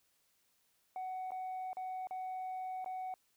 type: tone with dropouts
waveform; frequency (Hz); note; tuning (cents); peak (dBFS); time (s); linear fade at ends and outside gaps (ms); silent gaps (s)
sine; 746; F#5; +14; -36; 0.96-3.14; 1; 1.307-1.318 / 1.731-1.769 / 2.071-2.109 / 2.845-2.86
effects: tanh soft clip ceiling -37 dBFS + white hiss -75 dBFS RMS until 3.36 s